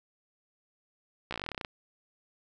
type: slowing click train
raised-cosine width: 0.3 ms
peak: -19 dBFS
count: 15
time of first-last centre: 1.31-1.648 s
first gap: 15 ms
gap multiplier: 1.07
effects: none